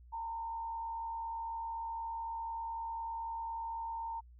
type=tone with frequency modulation; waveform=sine; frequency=914 Hz; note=A#5; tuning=34 cents flat; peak=-37 dBFS; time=0.12-4.21 s; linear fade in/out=20 ms; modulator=73.8 Hz; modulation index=0.32; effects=added 60 Hz sine -54 dBFS peak until 4.39 s